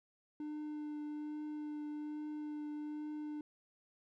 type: tone with vibrato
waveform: triangle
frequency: 300 Hz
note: D4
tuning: 37 cents sharp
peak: -38 dBFS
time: 0.4-3.41 s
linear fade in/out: 2 ms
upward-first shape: triangle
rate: 1.2 Hz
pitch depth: 13 cents each way
effects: none